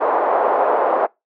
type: band-pass noise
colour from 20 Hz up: white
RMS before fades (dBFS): -17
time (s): 0-1.07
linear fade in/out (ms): 20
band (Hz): 440 to 940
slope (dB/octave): 24
effects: noise-tail reverb RT60 0.2 s tail -24 dB re dry